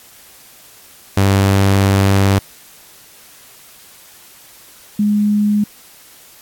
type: tone pair in turn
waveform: sawtooth / sine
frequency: 98 / 208.1 Hz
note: G2 / G#3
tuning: 0 / +4 cents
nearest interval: octave + minor second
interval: 1304 cents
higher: second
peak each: -6 / -11 dBFS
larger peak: first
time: 1.17-2.39 / 4.99-5.64 s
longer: first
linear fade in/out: 5 ms
effects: white hiss -43 dBFS RMS until 6.41 s + AAC 64 kbps